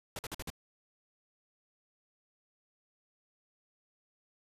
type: noise bursts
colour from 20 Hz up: pink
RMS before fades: -40 dBFS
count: 5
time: 0.16-0.502 s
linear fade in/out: 2 ms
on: 30 ms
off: 48 ms
effects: resampled to 32000 Hz